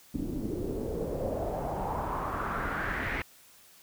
pink noise with low-pass filter sweep, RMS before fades -33 dBFS, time 0.14-3.22 s, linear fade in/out 2 ms, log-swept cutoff 270 to 2100 Hz, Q 3.7, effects white hiss -57 dBFS RMS until 3.82 s

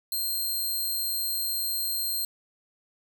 5% pulse tone, 4186 Hz, C8, in tune, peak -20 dBFS, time 0.12-2.25 s, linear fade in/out 2 ms, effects none

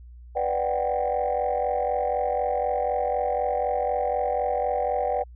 sine chord, G major seventh, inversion first, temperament equal, 493.9 / 587.3 / 740 / 784 Hz, B4 / D5 / F#5 / G5, 0 / 0 / 0 / 0 cents, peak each -27 dBFS, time 0.35-5.24 s, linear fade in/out 20 ms, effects tanh soft clip ceiling -16 dBFS + added 60 Hz sine -42 dBFS peak until 5.35 s

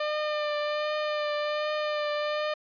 sawtooth tone with vibrato, 600 Hz, D5, 37 cents sharp, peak -23 dBFS, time 0-2.54 s, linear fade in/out 5 ms, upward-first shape triangle, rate 1.3 Hz, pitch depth 22 cents each way, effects resampled to 11025 Hz

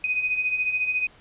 sine beating tone pair, 2489 / 2503 Hz, D#7 / D#7, 0 / +10 cents, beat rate 14 Hz, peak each -30 / -23 dBFS, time 0.04-1.07 s, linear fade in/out 2 ms, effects pink hiss -53 dBFS RMS until 1.2 s + resampled to 8000 Hz

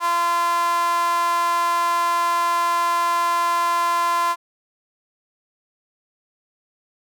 sawtooth tone with high-pass filter, 343.2 Hz, F4, 30 cents flat, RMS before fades -20 dBFS, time 0-4.36 s, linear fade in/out 50 ms, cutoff 990 Hz, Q 5.8, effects none

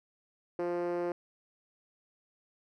5% pulse tone with band-pass filter, 174.61 Hz, F3, in tune, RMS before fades -33 dBFS, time 0.59-1.12 s, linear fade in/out 2 ms, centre 410 Hz, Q 5.2, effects none

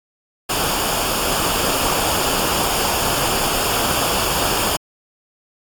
pink noise with comb filter, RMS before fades -20 dBFS, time 0.49-4.77 s, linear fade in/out 10 ms, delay 0.5 ms, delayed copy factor -0.6, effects AAC 64 kbps

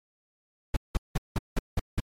brown noise bursts, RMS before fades -23 dBFS, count 7, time 0.74-2.002 s, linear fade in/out 5 ms, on 26 ms, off 180 ms, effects MP3 64 kbps

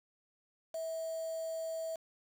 sine tone with quantisation, 650 Hz, E5, 24 cents flat, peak -36 dBFS, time 0.74-1.96 s, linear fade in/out 5 ms, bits 8, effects none

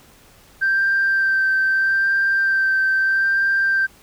sine tone with vibrato, 1568 Hz, G6, in tune, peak -14 dBFS, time 0.61-3.87 s, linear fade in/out 20 ms, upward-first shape sine, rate 0.78 Hz, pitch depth 15 cents each way, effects tanh soft clip ceiling -11 dBFS + pink hiss -50 dBFS RMS until 4.02 s

